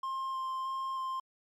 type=tone with vibrato; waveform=triangle; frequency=1056 Hz; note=C6; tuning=16 cents sharp; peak=-31 dBFS; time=0.03-1.2 s; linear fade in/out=5 ms; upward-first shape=square; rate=1.6 Hz; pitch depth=9 cents each way; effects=MP3 96 kbps